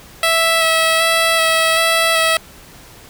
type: tone with vibrato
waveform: 10% pulse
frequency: 654 Hz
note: E5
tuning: 14 cents flat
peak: -4 dBFS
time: 0.23-2.37 s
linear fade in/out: 2 ms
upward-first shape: square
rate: 1.3 Hz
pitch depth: 12 cents each way
effects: pink hiss -41 dBFS RMS until 3.09 s

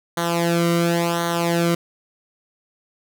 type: tone with flanger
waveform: sawtooth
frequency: 170.1 Hz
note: F3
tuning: 45 cents flat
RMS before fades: -20 dBFS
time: 0.17-1.75 s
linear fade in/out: 5 ms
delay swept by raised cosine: 0.39 to 1.19 ms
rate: 0.93 Hz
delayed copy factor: -0.8
effects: none

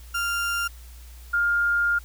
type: tone pair in turn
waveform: 35% pulse / sine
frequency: 1394 / 1408.6 Hz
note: F6 / F6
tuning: -4 / +14 cents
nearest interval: unison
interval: 18 cents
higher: second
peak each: -22 / -19 dBFS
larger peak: second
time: 0.14-0.68 / 1.33-1.99 s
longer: second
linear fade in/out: 10 ms
effects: added 60 Hz sine -41 dBFS peak until 2.04 s + white hiss -52 dBFS RMS until 2.04 s

